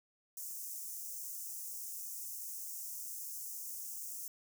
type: high-pass noise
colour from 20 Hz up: white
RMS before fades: -44 dBFS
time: 0.37-4.28 s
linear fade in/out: 2 ms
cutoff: 5800 Hz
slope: 48 dB/octave
effects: none